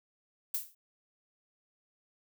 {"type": "noise with exponential decay", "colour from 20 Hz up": "violet", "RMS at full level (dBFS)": -29, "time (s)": [0.54, 0.75], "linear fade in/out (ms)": 5, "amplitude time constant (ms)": 45, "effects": []}